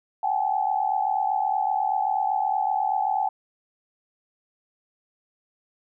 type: tone cluster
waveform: sine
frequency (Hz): 742 / 787 / 855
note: F#5 / G5 / A5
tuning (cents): +5 / +7 / -50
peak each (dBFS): -28 / -25 / -25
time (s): 0.23-3.29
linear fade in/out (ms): 5
effects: none